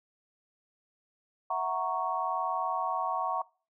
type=chord; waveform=sine; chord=F# dominant seventh; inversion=third; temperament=equal; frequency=659.3 / 740 / 932.3 / 1108.7 Hz; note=E5 / F#5 / A#5 / C#6; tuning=0 / 0 / 0 / 0 cents; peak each=-37 / -33 / -34 / -32 dBFS; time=1.5-3.42 s; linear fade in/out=5 ms; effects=noise-tail reverb RT60 0.4 s tail -24 dB re dry